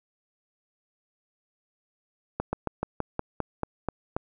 slowing click train, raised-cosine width 1 ms, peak -13 dBFS, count 10, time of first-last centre 2.4-4.165 s, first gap 130 ms, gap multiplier 1.1, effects none

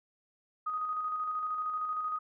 sine tone with tremolo, 1248 Hz, D#6, 5 cents sharp, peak -30 dBFS, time 0.66-2.19 s, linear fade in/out 10 ms, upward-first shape square, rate 13 Hz, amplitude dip 30%, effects none

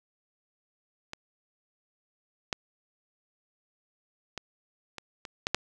clicks, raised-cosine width 0.2 ms, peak -20 / -11 / -18 / -21 / -22 / -10 / -7 dBFS, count 7, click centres 1.134 / 2.528 / 4.377 / 4.983 / 5.252 / 5.469 / 5.546 s, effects none

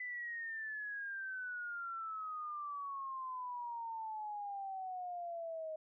sine exponential sweep, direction down, 2006 to 624 Hz, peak -40 dBFS, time 0-5.76 s, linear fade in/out 5 ms, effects none

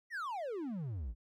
triangle exponential sweep, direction down, 1991 to 49 Hz, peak -35 dBFS, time 0.1-1.15 s, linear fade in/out 50 ms, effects none

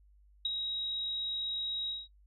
sine tone with ADSR envelope, 3814 Hz, A#7, 39 cents sharp, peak -27 dBFS, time 0.45-2.08 s, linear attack 4 ms, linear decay 19 ms, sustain -6 dB, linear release 190 ms, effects noise-tail reverb RT60 0.1 s tail -21 dB re dry + added 50 Hz sine -59 dBFS peak until 2.26 s

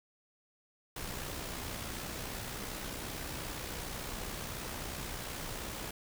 pink noise with amplitude modulation, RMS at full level -39 dBFS, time 0.96-5.91 s, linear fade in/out 5 ms, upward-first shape sine, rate 62.7 Hz, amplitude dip 40%, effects none

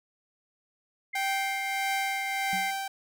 sine tone with pitch glide, 2112 to 2095 Hz, C7 to C7, +16 to +2 cents, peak -32 dBFS, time 1.13-2.71 s, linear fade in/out 10 ms, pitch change -14 cents, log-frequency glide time 2.14-2.51 s
sawtooth tone with tremolo, 780 Hz, G5, 9 cents flat, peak -23 dBFS, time 1.15-2.88 s, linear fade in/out 5 ms, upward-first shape triangle, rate 1.6 Hz, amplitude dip 50%
sine tone with exponential decay, 187.7 Hz, F#3, 25 cents sharp, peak -33 dBFS, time 2.53-2.79 s, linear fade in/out 0 ms, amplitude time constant 56 ms
effects none

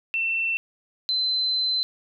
sine tone pair in turn, 2689 / 4060 Hz, E7 / B7, +34 / +47 cents, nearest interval perfect fifth, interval 713 cents, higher second, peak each -22 / -21 dBFS, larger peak second, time 0.14-0.57 / 1.09-1.83 s, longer second, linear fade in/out 0 ms, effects none

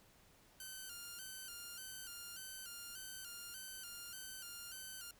5% pulse tone with vibrato, 1467 Hz, F#6, 15 cents flat, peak -37 dBFS, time 0.6-5.11 s, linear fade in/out 2 ms, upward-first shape square, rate 1.7 Hz, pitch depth 76 cents each way, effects pink hiss -67 dBFS RMS until 5.19 s

